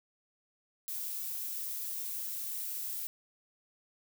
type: noise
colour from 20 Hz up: violet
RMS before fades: -38 dBFS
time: 0.88-3.07 s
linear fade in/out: 0 ms
effects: none